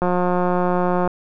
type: click train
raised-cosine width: 1 ms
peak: -7 dBFS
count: 190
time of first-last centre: 0.02-1.076 s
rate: 179 Hz
effects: none